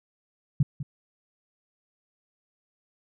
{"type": "tone with echo", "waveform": "sine", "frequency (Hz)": 141.8, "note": "C#3", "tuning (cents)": 40, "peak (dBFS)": -16, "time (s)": [0.6, 0.63], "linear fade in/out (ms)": 5, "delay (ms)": 200, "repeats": 1, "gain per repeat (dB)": -13, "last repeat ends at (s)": 0.83, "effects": []}